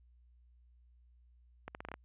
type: accelerating click train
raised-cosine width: 0.5 ms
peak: -27 dBFS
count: 7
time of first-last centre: 1.68-1.941 s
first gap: 69 ms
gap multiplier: 0.81
effects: added 60 Hz sine -61 dBFS peak until 2.04 s + resampled to 8000 Hz

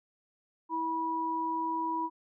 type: tone pair together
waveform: sine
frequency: 325.4 / 975 Hz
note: E4 / B5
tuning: -22 / -23 cents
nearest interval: octave + perfect fifth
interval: 1899 cents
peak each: -36 / -30 dBFS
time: 0.69-2.1 s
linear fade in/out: 50 ms
effects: none

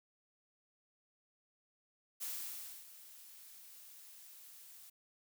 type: noise with ADSR envelope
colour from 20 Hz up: blue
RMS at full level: -41 dBFS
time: 2.2-4.9 s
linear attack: 23 ms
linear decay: 620 ms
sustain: -15 dB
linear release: 9 ms
effects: none

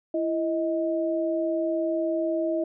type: tone pair together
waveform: sine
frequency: 333.7 / 630 Hz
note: E4 / D#5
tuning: +21 / +21 cents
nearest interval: major seventh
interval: 1100 cents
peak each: -26 dBFS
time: 0.14-2.64 s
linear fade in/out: 5 ms
effects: none

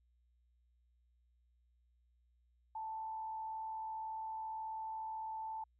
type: tone with frequency modulation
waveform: sine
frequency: 881 Hz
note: A5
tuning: 2 cents sharp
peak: -40 dBFS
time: 2.75-5.64 s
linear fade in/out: 5 ms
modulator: 74.4 Hz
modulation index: 0.28
effects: added 60 Hz sine -70 dBFS peak until 5.79 s

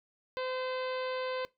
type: harmonic tone with a mistuned harmonic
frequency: 513 Hz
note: C5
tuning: 34 cents flat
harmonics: 1 / 2 / 3 / 4 / 5 / 6 / 7 / 8 / 9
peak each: -34 / -40 / -44 / -46 / -48 / -50 / -51 / -52 / -53 dBFS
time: 0.37-1.45 s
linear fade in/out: 0 ms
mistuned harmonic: 5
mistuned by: +19 cents
effects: noise-tail reverb RT60 0.2 s tail -20 dB re dry

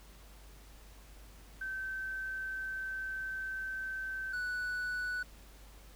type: tone pair in turn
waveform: sine / triangle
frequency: 1544 / 1482.8 Hz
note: G6 / F#6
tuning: -27 / +3 cents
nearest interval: minor second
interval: 70 cents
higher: first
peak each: -36 / -32 dBFS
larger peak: second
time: 1.61-4.33 / 4.33-5.23 s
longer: first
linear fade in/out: 5 ms
effects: added 50 Hz sine -53 dBFS peak until 5.95 s + pink hiss -59 dBFS RMS until 5.95 s

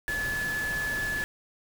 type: tone in noise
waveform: sine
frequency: 1720 Hz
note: A6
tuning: 40 cents flat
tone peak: -28 dBFS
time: 0.08-1.24 s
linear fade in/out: 0 ms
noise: pink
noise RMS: -37 dBFS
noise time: 0.08-1.24 s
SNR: +6 dB
effects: none

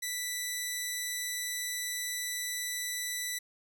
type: tone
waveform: 10% pulse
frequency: 1975.5 Hz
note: B6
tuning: in tune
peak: -24 dBFS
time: 0.02-3.39 s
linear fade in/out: 10 ms
effects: none

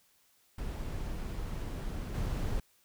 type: noise with level steps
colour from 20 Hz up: brown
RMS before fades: -37 / -33 dBFS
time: 0.58-2.6 s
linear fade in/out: 5 ms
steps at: 2.14 s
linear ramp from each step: 10 ms
effects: white hiss -68 dBFS RMS until 2.84 s

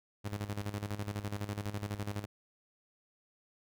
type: tone with tremolo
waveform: sawtooth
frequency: 102.7 Hz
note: G#2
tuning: 19 cents flat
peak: -30 dBFS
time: 0.24-2.26 s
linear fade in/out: 20 ms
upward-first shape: square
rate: 12 Hz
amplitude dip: 70%
effects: none

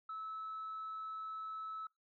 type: tone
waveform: sine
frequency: 1302 Hz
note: E6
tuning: 22 cents flat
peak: -40 dBFS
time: 0.09-1.87 s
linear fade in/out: 5 ms
effects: noise-tail reverb RT60 0.2 s tail -25 dB re dry + tanh soft clip ceiling -38 dBFS

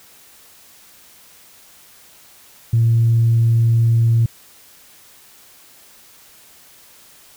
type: tone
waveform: sine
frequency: 115.2 Hz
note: A#2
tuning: 20 cents flat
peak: -10 dBFS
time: 2.73-4.26 s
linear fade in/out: 5 ms
effects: tanh soft clip ceiling -7 dBFS + white hiss -47 dBFS RMS until 7.36 s

